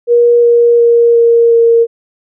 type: tone with pitch steps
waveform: sine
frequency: 476.2 / 472.9 / 469.6 / 466.4 / 463.2 Hz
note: A#4 / A#4 / A#4 / A#4 / A#4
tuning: +37 / +25 / +13 / +1 / -11 cents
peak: -4 dBFS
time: 0.07-1.87 s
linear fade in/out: 50 ms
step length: 360 ms
effects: none